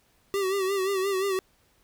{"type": "tone with vibrato", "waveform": "square", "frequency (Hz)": 386.9, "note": "G4", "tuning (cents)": -23, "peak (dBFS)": -25, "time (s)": [0.34, 1.39], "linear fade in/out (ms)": 0, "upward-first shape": "sine", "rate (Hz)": 5.7, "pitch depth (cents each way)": 65, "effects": ["pink hiss -65 dBFS RMS until 1.83 s"]}